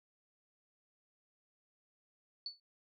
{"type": "tone with exponential decay", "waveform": "sine", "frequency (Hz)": 4463, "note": "C#8", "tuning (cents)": 11, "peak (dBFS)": -35, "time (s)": [2.46, 2.6], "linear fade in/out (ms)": 2, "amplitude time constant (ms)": 30, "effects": ["MP3 64 kbps"]}